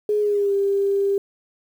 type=tone with pitch glide; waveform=sine; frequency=419.1 to 397.2 Hz; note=G#4 to G4; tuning=+16 to +23 cents; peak=-17 dBFS; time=0.09-1.18 s; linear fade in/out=2 ms; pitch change=-93 cents; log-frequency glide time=0.2-0.53 s; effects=8-bit